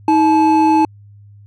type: tone pair together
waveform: triangle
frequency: 317.2 / 863 Hz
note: D#4 / A5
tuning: +33 / -34 cents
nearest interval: octave + perfect fourth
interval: 1733 cents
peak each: -10 dBFS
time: 0.08-0.85 s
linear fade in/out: 2 ms
effects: added 102 Hz sine -39 dBFS peak until 1.46 s